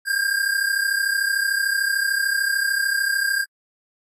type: tone pair together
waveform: square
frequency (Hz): 1591.6 / 1625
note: G6 / G#6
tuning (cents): +26 / -38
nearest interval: unison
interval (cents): 36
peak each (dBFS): -22 / -24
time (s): 0.05-3.46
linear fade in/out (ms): 50
effects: AAC 64 kbps